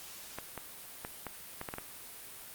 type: clicks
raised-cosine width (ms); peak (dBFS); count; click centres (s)
0.5; -23; 8; 0.386 / 0.577 / 1.049 / 1.267 / 1.614 / 1.688 / 1.739 / 1.784
effects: white hiss -48 dBFS RMS until 2.54 s + Opus 48 kbps